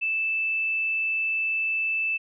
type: tone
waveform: sine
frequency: 2637 Hz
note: E7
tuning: in tune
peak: -23 dBFS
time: 0.01-2.18 s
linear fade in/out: 20 ms
effects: none